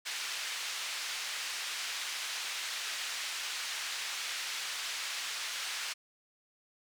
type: band-pass noise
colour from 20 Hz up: pink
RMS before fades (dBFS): -38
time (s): 0.05-5.94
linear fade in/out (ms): 20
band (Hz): 1900 to 6600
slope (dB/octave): 12
effects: none